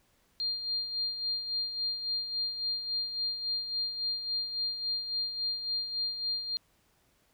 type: tone with tremolo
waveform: sine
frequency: 4200 Hz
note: C8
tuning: 6 cents sharp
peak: -28 dBFS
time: 0.4-6.57 s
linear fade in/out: 0 ms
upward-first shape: sine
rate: 3.6 Hz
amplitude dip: 60%
effects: pink hiss -69 dBFS RMS until 7.33 s